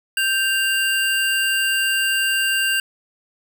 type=tone pair together; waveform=square; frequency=1568.1 / 2794 Hz; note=G6 / F7; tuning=0 / 0 cents; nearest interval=minor seventh; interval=1000 cents; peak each=-21 dBFS; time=0.17-2.8 s; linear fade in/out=2 ms; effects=none